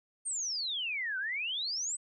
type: exponential two-way sweep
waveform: sine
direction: down then up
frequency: 8940 to 1484 to 8290 Hz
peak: -32 dBFS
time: 0.25-1.97 s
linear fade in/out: 20 ms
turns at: 1.18 s
effects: none